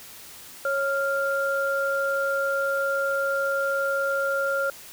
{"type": "tone pair together", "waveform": "sine", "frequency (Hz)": [550, 1393.9], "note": ["C#5", "F6"], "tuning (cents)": [-14, -4], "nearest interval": "octave + major third", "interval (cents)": 1610, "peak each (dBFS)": -25, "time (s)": [0.65, 4.7], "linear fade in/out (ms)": 2, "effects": ["white hiss -44 dBFS RMS until 4.92 s"]}